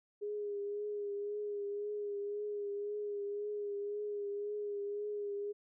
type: tone with vibrato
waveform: sine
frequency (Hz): 410.9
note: G#4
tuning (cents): -18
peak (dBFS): -36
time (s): 0.21-5.53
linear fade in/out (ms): 20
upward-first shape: triangle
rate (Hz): 1.9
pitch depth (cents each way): 34
effects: none